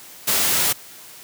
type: noise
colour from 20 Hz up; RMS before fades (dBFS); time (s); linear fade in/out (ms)
white; -19; 0.27-0.73; 10
effects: white hiss -42 dBFS RMS until 1.23 s + high-pass 80 Hz 12 dB/octave